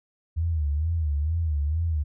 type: tone with vibrato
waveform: sine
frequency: 77.78 Hz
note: D#2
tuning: in tune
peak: -22 dBFS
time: 0.36-2.04 s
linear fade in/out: 20 ms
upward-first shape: sine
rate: 2.2 Hz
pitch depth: 140 cents each way
effects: none